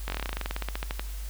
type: slowing click train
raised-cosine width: 0.3 ms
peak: -15 dBFS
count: 21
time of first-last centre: 0.08-0.995 s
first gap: 20 ms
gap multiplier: 1.08
effects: added 50 Hz sine -33 dBFS peak until 1.29 s + white hiss -47 dBFS RMS until 1.29 s